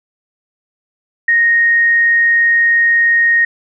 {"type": "tone", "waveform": "sine", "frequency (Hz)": 1863, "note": "A#6", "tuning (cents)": -2, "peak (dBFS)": -8, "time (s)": [1.28, 3.45], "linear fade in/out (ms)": 5, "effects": []}